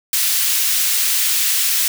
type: high-pass noise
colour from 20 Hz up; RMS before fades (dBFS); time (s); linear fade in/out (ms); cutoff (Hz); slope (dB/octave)
white; -17; 0.13-1.88; 2; 2100; 12
effects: none